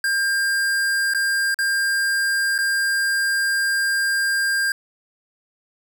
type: tone with dropouts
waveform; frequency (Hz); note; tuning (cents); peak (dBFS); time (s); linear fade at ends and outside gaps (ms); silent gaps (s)
square; 1600; G6; +35; -19; 0.04-4.72; 2; 1.137-1.147 / 1.544-1.588 / 2.58-2.587
effects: none